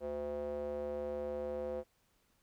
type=tone with band-pass filter; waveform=square; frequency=73.2 Hz; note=D2; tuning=5 cents flat; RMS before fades=-39 dBFS; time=0-1.84 s; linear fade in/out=50 ms; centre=510 Hz; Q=4.6; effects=pink hiss -74 dBFS RMS until 2.42 s